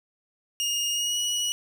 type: tone with pitch glide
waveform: 25% pulse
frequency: 2845 to 2922 Hz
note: F7 to F#7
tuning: +31 to -22 cents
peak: -21 dBFS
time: 0.6-1.52 s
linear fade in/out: 0 ms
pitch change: +47 cents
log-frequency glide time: 0.91-1.18 s
effects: none